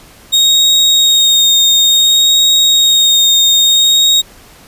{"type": "tone with vibrato", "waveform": "35% pulse", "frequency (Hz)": 3729, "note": "A#7", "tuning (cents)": 0, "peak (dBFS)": -5, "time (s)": [0.32, 4.22], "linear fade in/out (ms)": 20, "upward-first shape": "sine", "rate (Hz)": 0.57, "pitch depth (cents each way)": 17, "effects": ["pink hiss -40 dBFS RMS until 4.67 s", "resampled to 32000 Hz"]}